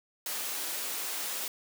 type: high-pass noise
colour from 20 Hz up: white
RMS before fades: -35 dBFS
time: 0.26-1.48 s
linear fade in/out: 2 ms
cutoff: 300 Hz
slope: 12 dB/octave
effects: none